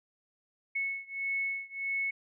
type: beating tone pair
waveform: sine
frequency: 2200 / 2201.6 Hz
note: C#7 / C#7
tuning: -14 / -12 cents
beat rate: 1.6 Hz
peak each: -34 / -35 dBFS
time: 0.75-2.11 s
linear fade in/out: 10 ms
effects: none